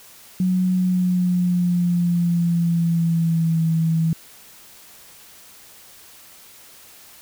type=tone with pitch glide; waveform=sine; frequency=183.8 to 162.8 Hz; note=F#3 to E3; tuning=-11 to -21 cents; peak=-16 dBFS; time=0.4-4.13 s; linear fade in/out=2 ms; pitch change=-210 cents; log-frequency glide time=0.74-3.62 s; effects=white hiss -46 dBFS RMS until 7.21 s